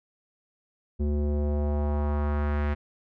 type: tone with low-pass filter sweep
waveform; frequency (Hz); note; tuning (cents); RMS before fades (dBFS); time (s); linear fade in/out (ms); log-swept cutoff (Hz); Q
square; 73.42; D2; 0; -26; 0.99-2.75; 20; 330 to 2000; 1.6
effects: none